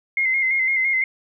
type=tone with vibrato; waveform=sine; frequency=2100 Hz; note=C7; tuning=6 cents sharp; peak=-17 dBFS; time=0.17-1.04 s; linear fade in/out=2 ms; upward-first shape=square; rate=5.9 Hz; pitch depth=35 cents each way; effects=none